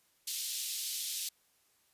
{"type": "high-pass noise", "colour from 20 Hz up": "pink", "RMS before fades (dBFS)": -37, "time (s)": [0.27, 1.29], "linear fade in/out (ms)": 5, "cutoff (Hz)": 3400, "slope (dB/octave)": 24, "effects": ["white hiss -71 dBFS RMS until 1.93 s", "resampled to 32000 Hz"]}